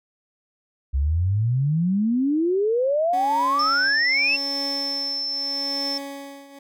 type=exponential sweep; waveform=sine; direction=up; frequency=64.6 to 2755 Hz; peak=-18 dBFS; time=0.93-4.37 s; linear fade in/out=20 ms
type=tone with tremolo; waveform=20% pulse; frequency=278.7 Hz; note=C#4; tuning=9 cents sharp; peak=-24 dBFS; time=3.13-6.59 s; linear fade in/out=5 ms; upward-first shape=triangle; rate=0.82 Hz; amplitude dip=85%
type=tone; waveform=sine; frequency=5330 Hz; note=E8; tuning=18 cents sharp; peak=-24 dBFS; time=3.59-5.98 s; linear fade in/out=5 ms
effects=none